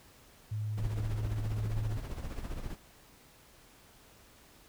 sine tone with pitch glide, 106.6 to 108.03 Hz, G#2 to A2, +46 to -31 cents, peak -32 dBFS, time 0.51-1.98 s, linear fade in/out 10 ms, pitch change +23 cents, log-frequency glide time 1.12-1.61 s
brown noise with tremolo, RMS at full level -35 dBFS, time 0.77-2.76 s, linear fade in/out 10 ms, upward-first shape triangle, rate 15 Hz, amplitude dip 70%
effects pink hiss -59 dBFS RMS until 4.68 s

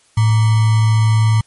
sine tone with sample-and-hold, 110 Hz, A2, in tune, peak -9 dBFS, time 0.17-1.41 s, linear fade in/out 5 ms, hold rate 1050 Hz, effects white hiss -54 dBFS RMS until 1.46 s + MP3 48 kbps

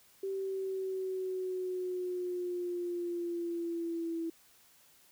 sine linear sweep, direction down, 388.7 to 329.6 Hz, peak -33 dBFS, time 0.23-4.3 s, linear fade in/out 5 ms, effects white hiss -63 dBFS RMS until 5.11 s

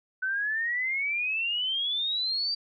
sine exponential sweep, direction up, 1505 to 4703 Hz, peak -26 dBFS, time 0.22-2.55 s, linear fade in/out 10 ms, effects none

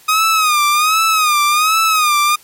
sawtooth tone with vibrato, 1244.5 Hz, D#6, in tune, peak -7 dBFS, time 0.08-2.36 s, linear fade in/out 10 ms, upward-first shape sine, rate 1.3 Hz, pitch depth 97 cents each way, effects white hiss -45 dBFS RMS until 2.43 s + MP3 64 kbps

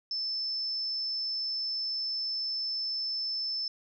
sine tone, 5274 Hz, E8, in tune, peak -30 dBFS, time 0.11-3.68 s, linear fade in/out 2 ms, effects none

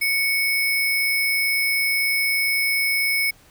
sine tone with sample-and-hold, 2221 Hz, C#7, 3 cents sharp, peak -18 dBFS, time 0.01-3.31 s, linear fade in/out 10 ms, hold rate 7350 Hz, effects pink hiss -53 dBFS RMS until 3.5 s

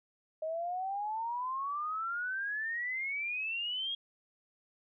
sine exponential sweep, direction up, 622.3 to 3294 Hz, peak -33 dBFS, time 0.42-3.95 s, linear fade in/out 5 ms, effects none

